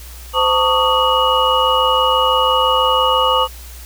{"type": "tone cluster", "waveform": "sine", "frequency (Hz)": [515, 899, 1128, 1234, 2907], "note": ["C5", "A5", "C#6", "D#6", "F#7"], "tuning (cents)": [-28, 37, 30, -15, -31], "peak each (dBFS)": -18, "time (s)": [0.33, 3.48], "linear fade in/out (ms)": 50, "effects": ["added 60 Hz sine -33 dBFS peak until 3.85 s", "white hiss -39 dBFS RMS until 3.85 s"]}